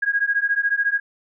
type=beating tone pair; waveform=sine; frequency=1633 / 1647 Hz; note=G#6 / G#6; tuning=-30 / -15 cents; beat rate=14 Hz; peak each=-21 dBFS; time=0.02-1 s; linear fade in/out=10 ms; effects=none